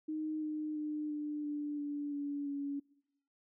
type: tone with pitch steps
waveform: sine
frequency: 310 / 305.9 / 301.9 / 297.9 / 294 / 290.1 / 286.2 / 282.5 Hz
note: D#4 / D#4 / D4 / D4 / D4 / D4 / D4 / C#4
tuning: -6 / -29 / +48 / +25 / +2 / -21 / -45 / +33 cents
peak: -35 dBFS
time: 0.08-2.8 s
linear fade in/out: 10 ms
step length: 340 ms
effects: noise-tail reverb RT60 0.9 s tail -24 dB re dry